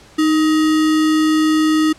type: tone with sample-and-hold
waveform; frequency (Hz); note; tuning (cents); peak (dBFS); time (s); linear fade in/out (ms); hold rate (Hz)
sine; 311.1; D#4; 0; -11; 0.18-1.93; 10; 1575
effects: pink hiss -45 dBFS RMS until 1.98 s + low-pass 8000 Hz 12 dB/octave